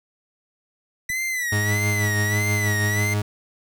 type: tone with vibrato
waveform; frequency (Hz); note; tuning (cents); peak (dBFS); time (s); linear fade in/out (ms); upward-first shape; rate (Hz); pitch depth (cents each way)
45% pulse; 1975.5; B6; 0; -23; 1.09-3.14; 5; sine; 1.6; 99
type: click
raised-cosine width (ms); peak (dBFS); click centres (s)
5; -27; 1.101
type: tone with tremolo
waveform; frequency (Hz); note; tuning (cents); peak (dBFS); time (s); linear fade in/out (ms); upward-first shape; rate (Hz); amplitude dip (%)
40% pulse; 103.9; G#2; +1; -19; 1.52-3.22; 5; sine; 6.2; 35
effects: none